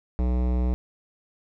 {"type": "tone with hard clipping", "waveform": "sine", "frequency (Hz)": 61.74, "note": "B1", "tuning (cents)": 0, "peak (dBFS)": -23, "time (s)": [0.19, 0.74], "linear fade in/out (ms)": 0, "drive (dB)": 18, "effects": []}